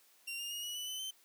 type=tone with pitch steps; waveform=sawtooth; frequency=2763 / 2815 / 2867 / 2921 / 2975 / 3031 / 3087 Hz; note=F7 / F7 / F7 / F#7 / F#7 / F#7 / G7; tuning=-19 / +13 / +45 / -23 / +9 / +41 / -27 cents; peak=-36 dBFS; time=0.27-1.11 s; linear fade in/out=10 ms; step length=120 ms; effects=white hiss -66 dBFS RMS until 1.24 s + high-pass 300 Hz 12 dB/octave